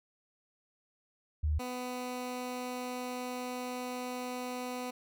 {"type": "tone pair in turn", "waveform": ["sine", "15% pulse"], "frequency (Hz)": [76.1, 249.8], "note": ["D#2", "B3"], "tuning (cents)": [-38, 20], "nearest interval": "octave + major sixth", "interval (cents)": 2058, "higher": "second", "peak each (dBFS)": [-27, -30], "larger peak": "first", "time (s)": [[1.43, 1.59], [1.59, 4.91]], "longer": "second", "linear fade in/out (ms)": 10, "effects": []}